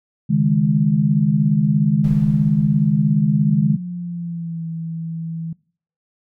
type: chord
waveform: sine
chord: C# suspended second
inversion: none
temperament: equal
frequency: 138.59 / 155.56 / 207.7 Hz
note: C#3 / D#3 / G#3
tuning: 0 / 0 / 0 cents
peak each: -20 / -16 / -17 dBFS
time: 0.29-3.77 s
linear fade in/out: 20 ms
type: noise with exponential decay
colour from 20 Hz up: brown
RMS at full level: -31 dBFS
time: 2.04-3.79 s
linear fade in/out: 2 ms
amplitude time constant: 380 ms
type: tone with pitch glide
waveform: sine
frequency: 179.9 to 164.02 Hz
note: F#3 to E3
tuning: -48 to -8 cents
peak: -24 dBFS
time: 3.47-5.53 s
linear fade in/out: 5 ms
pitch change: -160 cents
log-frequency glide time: 3.73-4.65 s
effects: noise-tail reverb RT60 0.5 s tail -23 dB re dry